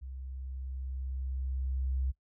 sine tone with level ramp, 65.41 Hz, C2, in tune, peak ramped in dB -40 to -28 dBFS, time 0.01-2.12 s, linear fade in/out 20 ms, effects noise-tail reverb RT60 0.1 s tail -19 dB re dry

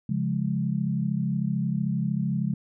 sine chord, Db major, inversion none, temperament equal, 138.59 / 174.61 / 207.7 Hz, Db3 / F3 / Ab3, 0 / 0 / 0 cents, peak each -28 dBFS, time 0.09-2.54 s, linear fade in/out 5 ms, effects none

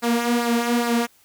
sawtooth tone with flanger, 237 Hz, A#3, 29 cents sharp, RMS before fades -21 dBFS, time 0.02-1.07 s, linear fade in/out 20 ms, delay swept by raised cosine 0.3 to 4 ms, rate 2.4 Hz, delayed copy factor -0.6, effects white hiss -57 dBFS RMS until 1.24 s

